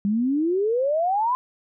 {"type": "exponential sweep", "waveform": "sine", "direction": "up", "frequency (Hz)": [196, 1032], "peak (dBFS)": -19, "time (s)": [0.05, 1.35], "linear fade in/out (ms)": 0, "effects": []}